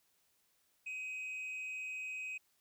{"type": "tone with frequency modulation", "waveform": "sine", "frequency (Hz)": 2523, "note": "D#7", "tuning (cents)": 23, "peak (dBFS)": -37, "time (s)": [0.86, 2.38], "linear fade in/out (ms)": 10, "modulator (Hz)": 226, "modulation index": 0.27, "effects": ["tanh soft clip ceiling -39 dBFS", "white hiss -75 dBFS RMS until 2.6 s"]}